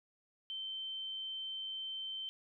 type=tone; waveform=sine; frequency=3101 Hz; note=G7; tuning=19 cents flat; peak=-39 dBFS; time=0.5-2.29 s; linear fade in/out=0 ms; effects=none